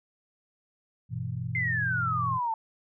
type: chord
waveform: sine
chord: E minor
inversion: first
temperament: equal with one note detuned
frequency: 98 / 122.33 / 164.81 Hz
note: G2 / B2 / E3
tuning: 0 / -16 / 0 cents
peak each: -37 / -32 / -37 dBFS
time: 1.09-2.4 s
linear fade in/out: 50 ms
type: exponential sweep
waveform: sine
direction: down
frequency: 2112 to 878 Hz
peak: -26 dBFS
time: 1.55-2.54 s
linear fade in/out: 2 ms
effects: none